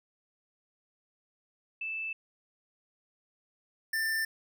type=tone pair in turn; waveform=sine / square; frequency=2637 / 1784.6 Hz; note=E7 / A6; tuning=0 / +24 cents; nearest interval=perfect fifth; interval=676 cents; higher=first; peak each=-33 / -29 dBFS; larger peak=second; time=1.81-2.13 / 3.93-4.25 s; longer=neither; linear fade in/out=5 ms; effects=none